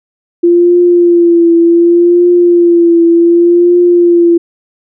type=tone with vibrato; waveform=sine; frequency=344.1 Hz; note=F4; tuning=26 cents flat; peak=-3 dBFS; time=0.43-4.38 s; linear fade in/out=10 ms; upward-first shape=triangle; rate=0.67 Hz; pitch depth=43 cents each way; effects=none